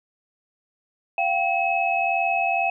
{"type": "tone cluster", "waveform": "sine", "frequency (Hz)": [694, 776, 2573], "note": ["F5", "G5", "E7"], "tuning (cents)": [-11, -18, -43], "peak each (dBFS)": -24, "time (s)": [1.18, 2.7], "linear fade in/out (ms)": 2, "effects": []}